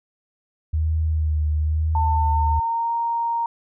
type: tone with vibrato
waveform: sine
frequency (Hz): 77.78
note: D#2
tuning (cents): 0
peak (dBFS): -18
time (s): 0.73-2.6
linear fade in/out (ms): 10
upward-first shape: sine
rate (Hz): 1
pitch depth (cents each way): 36
type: tone with pitch glide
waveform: sine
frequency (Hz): 894 to 930.4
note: A5 to A#5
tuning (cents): +27 to -4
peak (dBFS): -20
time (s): 1.95-3.46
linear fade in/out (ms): 2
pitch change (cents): +69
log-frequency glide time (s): 2.15-2.93
effects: none